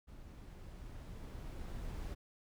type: noise with level ramp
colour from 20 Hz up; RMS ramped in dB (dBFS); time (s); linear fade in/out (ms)
brown; -53 to -42; 0.07-2.15; 20
effects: none